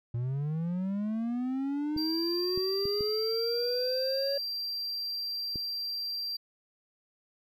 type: linear sweep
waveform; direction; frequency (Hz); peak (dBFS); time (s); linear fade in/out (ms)
triangle; up; 115.4 to 560; -27; 0.14-4.38; 5
type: clicks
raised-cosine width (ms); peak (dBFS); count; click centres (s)
3; -26; 5; 1.964 / 2.576 / 2.855 / 3.008 / 5.558
type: tone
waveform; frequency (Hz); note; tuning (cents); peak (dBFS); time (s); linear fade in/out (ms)
triangle; 4719; D8; +7; -31; 1.97-6.37; 10
effects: none